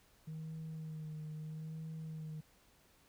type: tone with vibrato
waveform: sine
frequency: 156.7 Hz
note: D#3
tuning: 13 cents sharp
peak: -40 dBFS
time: 0.27-2.41 s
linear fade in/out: 10 ms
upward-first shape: sine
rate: 0.77 Hz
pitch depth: 30 cents each way
effects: tanh soft clip ceiling -40 dBFS + pink hiss -68 dBFS RMS until 3.08 s